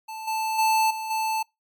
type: tone with level steps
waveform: square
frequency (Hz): 880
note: A5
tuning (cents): 0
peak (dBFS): -34 / -25 / -19 / -30 / -24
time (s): 0.08-1.43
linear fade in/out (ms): 10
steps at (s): 0.27 / 0.58 / 0.9 / 1.1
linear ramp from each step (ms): 10
effects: noise-tail reverb RT60 0.2 s tail -26 dB re dry + MP3 96 kbps